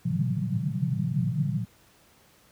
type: band-pass noise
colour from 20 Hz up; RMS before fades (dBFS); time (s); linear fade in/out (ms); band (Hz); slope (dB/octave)
white; -27; 0.05-1.65; 5; 110 to 190; 96
effects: pink hiss -59 dBFS RMS until 2.51 s + high-pass 60 Hz 12 dB/octave